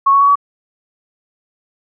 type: tone with pitch steps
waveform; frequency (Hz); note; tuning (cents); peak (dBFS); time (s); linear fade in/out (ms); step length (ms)
sine; 1101 / 1112.5 / 1124.1 / 1135.9; C#6 / C#6 / C#6 / C#6; -12 / +6 / +24 / +42; -7; 0.06-0.356; 10; 74
effects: none